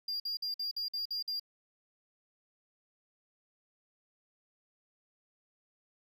triangle tone bursts, 4798 Hz, D8, 36 cents sharp, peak -32 dBFS, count 8, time 0.08-1.397 s, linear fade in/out 5 ms, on 120 ms, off 51 ms, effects none

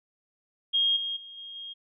sine tone with level steps, 3246 Hz, G#7, 40 cents flat, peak -21 / -29 / -42 / -39 / -37 dBFS, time 0.73-1.74 s, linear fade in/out 20 ms, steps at 0.96 / 1.16 / 1.37 / 1.55 s, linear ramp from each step 10 ms, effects none

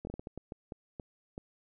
slowing click train, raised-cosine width 2 ms, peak -27 dBFS, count 11, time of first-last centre 0.05-1.379 s, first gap 21 ms, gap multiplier 1.38, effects none

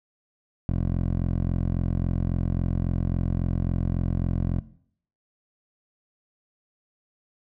10% pulse tone with band-pass filter, 43.65 Hz, F1, in tune, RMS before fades -25 dBFS, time 0.69-4.6 s, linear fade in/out 0 ms, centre 89 Hz, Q 0.57, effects noise-tail reverb RT60 0.6 s tail -18 dB re dry

